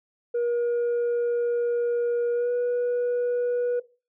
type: tone with pitch glide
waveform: sine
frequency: 476.9 to 486.9 Hz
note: A#4 to B4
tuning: +39 to -25 cents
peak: -20 dBFS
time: 0.34-3.8 s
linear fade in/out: 10 ms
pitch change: +36 cents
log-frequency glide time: 2.33-2.51 s
effects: noise-tail reverb RT60 0.3 s tail -17 dB re dry + tanh soft clip ceiling -21 dBFS